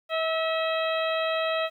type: harmonic tone with a mistuned harmonic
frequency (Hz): 644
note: E5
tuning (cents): -41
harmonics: 1 / 2 / 3 / 4 / 5 / 6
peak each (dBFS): -26 / -31 / -35 / -34 / -36 / -38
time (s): 0.09-1.7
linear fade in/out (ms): 50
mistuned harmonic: 2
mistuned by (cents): +20
effects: 10-bit